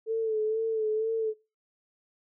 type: tone with vibrato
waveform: sine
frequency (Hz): 440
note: A4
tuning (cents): 0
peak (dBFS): -25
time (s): 0.06-1.34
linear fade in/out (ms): 50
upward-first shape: sine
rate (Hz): 2.1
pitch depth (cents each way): 41
effects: noise-tail reverb RT60 0.3 s tail -22 dB re dry